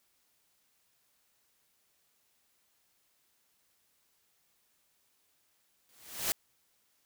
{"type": "noise with exponential growth", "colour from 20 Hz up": "white", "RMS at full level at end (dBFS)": -28, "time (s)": [5.89, 6.32], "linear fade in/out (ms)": 0, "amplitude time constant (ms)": 92, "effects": ["white hiss -73 dBFS RMS until 7.05 s"]}